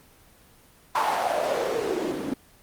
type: noise with band-pass filter sweep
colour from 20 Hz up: white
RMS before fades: -26 dBFS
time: 0.95-2.34 s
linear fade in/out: 5 ms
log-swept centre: 950 to 260 Hz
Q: 4.1
effects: pink hiss -55 dBFS RMS until 2.62 s + Opus 24 kbps